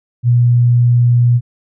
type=tone; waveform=sine; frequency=120.9 Hz; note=B2; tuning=36 cents flat; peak=-7 dBFS; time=0.23-1.41 s; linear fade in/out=50 ms; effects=none